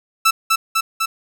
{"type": "tone with echo", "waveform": "sawtooth", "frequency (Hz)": 1321, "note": "E6", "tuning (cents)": 3, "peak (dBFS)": -7, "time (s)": [0.25, 0.31], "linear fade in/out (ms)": 10, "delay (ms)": 250, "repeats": 3, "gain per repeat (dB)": -2, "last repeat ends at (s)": 1.06, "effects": []}